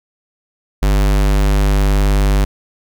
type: tone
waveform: square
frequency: 49.72 Hz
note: G1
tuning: 25 cents sharp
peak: -11 dBFS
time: 0.82-2.45 s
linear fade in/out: 10 ms
effects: none